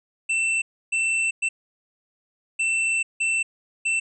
square tone bursts at uneven times, 2679 Hz, E7, 27 cents sharp, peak -21 dBFS, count 6, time 0.29-0.62 / 0.92-1.31 / 1.42-1.49 / 2.59-3.03 / 3.2-3.43 / 3.85-4 s, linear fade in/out 10 ms, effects resampled to 22050 Hz

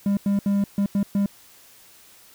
triangle tone bursts at uneven times, 200.4 Hz, G3, 38 cents sharp, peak -16 dBFS, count 6, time 0.06-0.17 / 0.26-0.39 / 0.46-0.64 / 0.78-0.86 / 0.95-1.03 / 1.15-1.26 s, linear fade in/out 2 ms, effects white hiss -51 dBFS RMS until 2.34 s

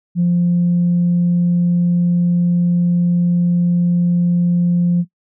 sine tone, 174.61 Hz, F3, in tune, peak -10 dBFS, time 0.15-5.05 s, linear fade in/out 50 ms, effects noise-tail reverb RT60 0.1 s tail -19 dB re dry + tanh soft clip ceiling -8 dBFS

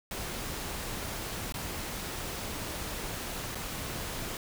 pink noise with dropouts, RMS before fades -37 dBFS, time 0.11-4.37 s, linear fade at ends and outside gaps 1 ms, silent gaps 1.523-1.541 / 3.548-3.554 s, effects none

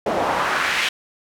pink noise with band-pass filter sweep, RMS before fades -21 dBFS, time 0.06-0.89 s, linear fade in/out 5 ms, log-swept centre 520 to 2700 Hz, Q 1.7, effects none

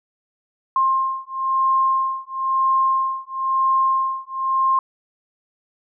sine beating tone pair, 1060 / 1061 Hz, C6 / C6, +22 / +24 cents, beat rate 1 Hz, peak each -20 dBFS, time 0.76-4.79 s, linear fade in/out 2 ms, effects none

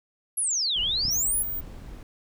sine exponential two-way sweep, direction down then up, 11470 to 2813 to 11470 Hz, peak -23 dBFS, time 0.37-1.43 s, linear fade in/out 10 ms, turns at 0.8 s
brown noise, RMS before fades -40 dBFS, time 0.76-2.03 s, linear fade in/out 2 ms
clicks, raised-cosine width 5 ms, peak -23 dBFS, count 2, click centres 1.052 / 1.083 s
sine tone, 15090 Hz, A#9, 20 cents sharp, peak -28 dBFS, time 1.1-1.61 s, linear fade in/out 20 ms
effects none

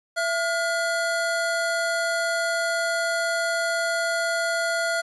square tone pair together, 669 / 1427 Hz, E5 / F6, +25 / +37 cents, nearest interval octave + minor second, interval 1312 cents, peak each -26 dBFS, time 0.16-5.02 s, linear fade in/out 20 ms, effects resampled to 24000 Hz + 9-bit

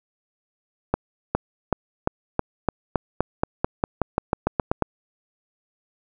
accelerating click train, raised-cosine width 1 ms, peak -5 dBFS, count 18, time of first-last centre 0.94-4.823 s, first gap 410 ms, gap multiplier 0.92, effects none

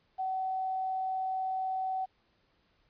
sine tone with quantisation, 756 Hz, F#5, 37 cents sharp, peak -30 dBFS, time 0.18-2.06 s, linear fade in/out 20 ms, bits 10, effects pink hiss -71 dBFS RMS until 2.89 s + resampled to 11025 Hz

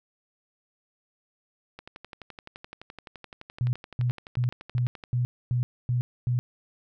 click train, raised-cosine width 0.3 ms, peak -25 dBFS, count 39, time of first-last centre 1.79-5.038 s, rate 11.7 Hz
sine tone bursts, 122.9 Hz, B2, 8 cents flat, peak -22 dBFS, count 8, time 3.61-6.39 s, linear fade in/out 0 ms, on 120 ms, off 260 ms
effects none

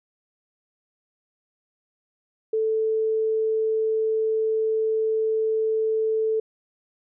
sine tone, 440 Hz, A4, in tune, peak -20 dBFS, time 2.53-6.4 s, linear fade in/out 5 ms, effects none

